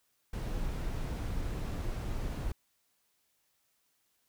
brown noise, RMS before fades -35 dBFS, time 0.33-2.52 s, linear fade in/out 5 ms, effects white hiss -75 dBFS RMS until 4.28 s

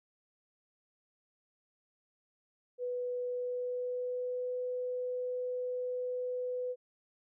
sine tone with pitch glide, 493.9 to 499.4 Hz, B4 to B4, 0 to +19 cents, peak -33 dBFS, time 2.78-6.76 s, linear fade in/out 50 ms, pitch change +19 cents, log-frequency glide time 3.26-4.56 s, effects none

